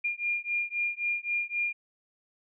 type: beating tone pair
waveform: sine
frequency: 2408 / 2411.8 Hz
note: D7 / D7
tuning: +43 / +45 cents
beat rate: 3.8 Hz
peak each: -31 dBFS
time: 0.04-1.73 s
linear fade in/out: 10 ms
effects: none